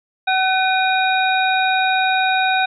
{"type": "harmonic tone with a mistuned harmonic", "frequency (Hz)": 756, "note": "F#5", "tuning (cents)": 37, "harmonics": [1, 2, 3, 5], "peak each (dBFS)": [-17, -20, -22, -24], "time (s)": [0.27, 2.66], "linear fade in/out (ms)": 10, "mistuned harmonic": 3, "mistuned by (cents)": 130, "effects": []}